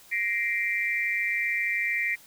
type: tone cluster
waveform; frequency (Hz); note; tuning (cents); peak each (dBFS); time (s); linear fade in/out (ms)
sine; 1885 / 2083 / 2350; A#6 / C7 / D7; +19 / -8 / +1; -29; 0.11-2.16; 20
effects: white hiss -53 dBFS RMS until 2.26 s